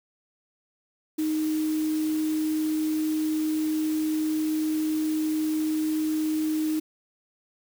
sine tone in noise, 311.1 Hz, D#4, in tune, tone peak -23 dBFS, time 1.18-6.8 s, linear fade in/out 10 ms, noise white, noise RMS -41 dBFS, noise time 1.18-6.8 s, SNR +15 dB, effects none

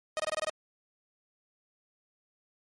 sawtooth tone bursts, 623 Hz, D#5, 2 cents sharp, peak -25 dBFS, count 7, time 0.17-0.496 s, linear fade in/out 0 ms, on 26 ms, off 24 ms, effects MP3 48 kbps

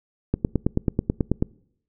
click train, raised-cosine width 3 ms, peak -7 dBFS, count 11, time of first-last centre 0.34-1.425 s, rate 9.22 Hz, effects noise-tail reverb RT60 0.7 s tail -24 dB re dry

